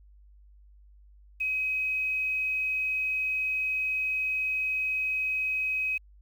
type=tone with quantisation; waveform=sine; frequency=2534 Hz; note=D#7; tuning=31 cents sharp; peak=-26 dBFS; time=1.4-5.98 s; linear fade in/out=10 ms; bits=9; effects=added 50 Hz sine -52 dBFS peak until 6.21 s